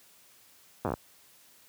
slowing click train, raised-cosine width 1 ms, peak -16 dBFS, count 8, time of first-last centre 0.85-0.939 s, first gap 8 ms, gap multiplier 1.15, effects white hiss -59 dBFS RMS until 1.68 s + high-pass 60 Hz 12 dB/octave

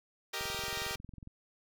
5% pulse chord, Eb major, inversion first, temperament equal, 392 / 466.2 / 622.3 Hz, G4 / Bb4 / Eb5, 0 / 0 / 0 cents, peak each -28 / -28 / -30 dBFS, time 0.33-0.96 s, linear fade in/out 10 ms
click train, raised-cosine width 5 ms, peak -35 dBFS, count 20, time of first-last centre 0.41-1.274 s, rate 22 Hz
effects none

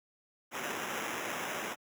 violet noise with sample-and-hold, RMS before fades -37 dBFS, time 0.51-1.76 s, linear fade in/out 50 ms, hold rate 4410 Hz, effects high-pass 200 Hz 12 dB/octave

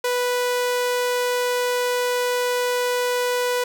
sawtooth tone, 493 Hz, B4, 3 cents flat, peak -16 dBFS, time 0.04-3.64 s, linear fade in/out 5 ms, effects none

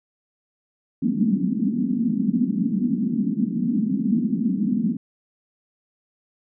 white band-pass noise, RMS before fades -22 dBFS, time 1.02-4.97 s, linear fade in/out 5 ms, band 190 to 250 Hz, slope 48 dB/octave, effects none

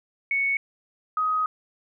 sine tone pair in turn, 2217 / 1257.3 Hz, C#7 / D#6, 0 / +18 cents, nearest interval minor seventh, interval 982 cents, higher first, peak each -21 dBFS, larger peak neither, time 0.31-0.57 / 1.17-1.46 s, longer second, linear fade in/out 2 ms, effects none

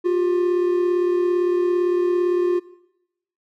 triangle tone pair together, 354.3 / 392 Hz, F4 / G4, +25 / 0 cents, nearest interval major second, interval 175 cents, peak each -15 / -25 dBFS, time 0.04-2.6 s, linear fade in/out 20 ms, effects noise-tail reverb RT60 0.8 s tail -18 dB re dry

